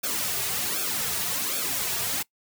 white noise with flanger, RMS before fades -28 dBFS, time 0.03-2.23 s, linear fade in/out 10 ms, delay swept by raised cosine 1 to 3.9 ms, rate 1.3 Hz, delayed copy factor -0.9, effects noise-tail reverb RT60 0.1 s tail -22 dB re dry

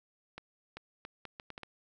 accelerating click train, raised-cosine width 0.3 ms, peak -27 dBFS, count 8, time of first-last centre 0.38-1.633 s, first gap 390 ms, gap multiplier 0.72, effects none

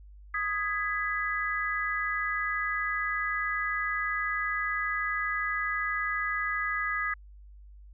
sine chord, G# minor, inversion second, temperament just, 1245.9 / 1661.2 / 1993.5 Hz, D#6 / G#6 / B6, +2 / 0 / +16 cents, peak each -32 dBFS, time 0.34-7.14 s, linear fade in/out 5 ms, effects added 50 Hz sine -47 dBFS peak until 7.93 s

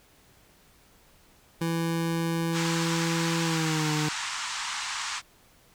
25% pulse tone with pitch glide, 166.1 to 152.31 Hz, E3 to D#3, +13 to -37 cents, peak -22 dBFS, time 1.61-4.09 s, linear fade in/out 5 ms, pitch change -150 cents, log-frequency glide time 3.42-3.92 s
pink band-pass noise, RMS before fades -33 dBFS, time 2.52-5.22 s, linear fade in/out 50 ms, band 890 to 8200 Hz, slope 48 dB/octave
effects pink hiss -59 dBFS RMS until 5.74 s

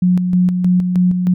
sine tone with tremolo, 180.6 Hz, F#3, 42 cents flat, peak -9 dBFS, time 0.02-1.34 s, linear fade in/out 5 ms, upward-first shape square, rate 3.2 Hz, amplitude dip 45%, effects none

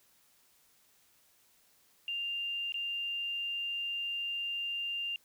sine tone with dropouts, 2794 Hz, F7, in tune, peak -33 dBFS, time 2.08-5.16 s, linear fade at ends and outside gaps 1 ms, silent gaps 2.722-2.742 s, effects white hiss -67 dBFS RMS until 5.24 s

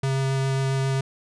square tone with vibrato, 134.6 Hz, C3, 49 cents sharp, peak -22 dBFS, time 0.03-1.01 s, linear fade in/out 5 ms, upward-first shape sine, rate 7.4 Hz, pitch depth 8 cents each way, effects resampled to 22050 Hz

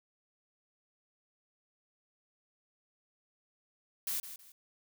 blue noise with echo, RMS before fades -35 dBFS, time 4.07-4.2 s, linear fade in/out 2 ms, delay 160 ms, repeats 2, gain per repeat -11 dB, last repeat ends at 4.52 s, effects none

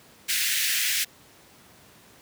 pink high-pass noise, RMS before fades -25 dBFS, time 0.28-1.05 s, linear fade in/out 20 ms, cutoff 1700 Hz, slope 48 dB/octave, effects pink hiss -53 dBFS RMS until 2.21 s + high-pass 100 Hz 12 dB/octave

